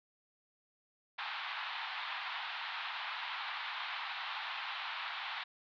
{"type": "band-pass noise", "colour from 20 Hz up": "pink", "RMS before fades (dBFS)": -41, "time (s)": [1.18, 5.44], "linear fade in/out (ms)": 10, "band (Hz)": [810, 4000], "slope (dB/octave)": 48, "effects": []}